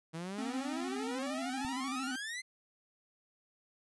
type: exponential sweep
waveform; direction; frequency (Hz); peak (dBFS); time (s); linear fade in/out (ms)
sawtooth; up; 158 to 2096; -35; 0.13-2.42; 20
type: tone with vibrato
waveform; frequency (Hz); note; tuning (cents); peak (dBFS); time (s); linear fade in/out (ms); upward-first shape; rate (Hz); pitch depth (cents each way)
square; 262.3; C4; +4; -38; 0.38-2.16; 5; square; 13; 51
type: click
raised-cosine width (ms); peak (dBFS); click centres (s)
5; -34; 1.649
effects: resampled to 24000 Hz